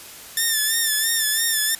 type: tone with vibrato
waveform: 5% pulse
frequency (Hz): 1780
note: A6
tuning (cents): +20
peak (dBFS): -8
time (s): 0.37-1.75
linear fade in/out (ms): 2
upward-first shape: sine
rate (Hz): 3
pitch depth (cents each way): 63
effects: white hiss -40 dBFS RMS until 1.79 s + resampled to 32000 Hz